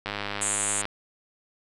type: click train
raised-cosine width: 0.3 ms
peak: -14 dBFS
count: 82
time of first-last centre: 0.06-0.854 s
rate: 102 Hz
type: band-pass noise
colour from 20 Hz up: white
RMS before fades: -28 dBFS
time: 0.41-0.82 s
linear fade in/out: 10 ms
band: 6800 to 9700 Hz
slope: 96 dB/octave
effects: none